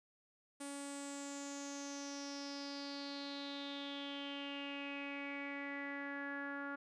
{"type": "tone with low-pass filter sweep", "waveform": "sawtooth", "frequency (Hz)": 281.7, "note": "C#4", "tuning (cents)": 28, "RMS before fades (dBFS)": -45, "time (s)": [0.6, 6.76], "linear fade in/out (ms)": 10, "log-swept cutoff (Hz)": [9100, 1500], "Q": 7.3, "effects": []}